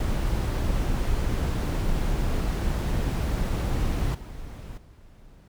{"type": "noise with level steps", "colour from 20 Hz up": "brown", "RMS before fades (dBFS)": [-25, -38, -50], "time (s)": [0, 5.48], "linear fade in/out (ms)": 5, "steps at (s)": [4.14, 4.77], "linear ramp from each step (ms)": 10, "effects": []}